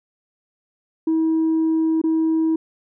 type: tone with dropouts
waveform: sine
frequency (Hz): 321.4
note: E4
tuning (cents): -44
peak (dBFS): -14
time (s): 1.07-2.56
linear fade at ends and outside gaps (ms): 5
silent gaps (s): 2.016-2.038
effects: tanh soft clip ceiling -14 dBFS